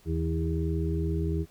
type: harmonic tone with a mistuned harmonic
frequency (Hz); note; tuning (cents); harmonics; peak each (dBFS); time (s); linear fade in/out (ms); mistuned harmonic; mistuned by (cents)
81.1; E2; -28; 1 / 2 / 4 / 5; -28 / -31 / -34 / -35; 0.05-1.46; 50; 1; -33
effects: pink hiss -60 dBFS RMS until 1.5 s